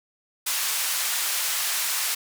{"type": "band-pass noise", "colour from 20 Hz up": "white", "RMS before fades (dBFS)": -26, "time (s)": [0.46, 2.15], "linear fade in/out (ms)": 10, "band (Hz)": [980, 14000], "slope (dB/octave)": 12, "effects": []}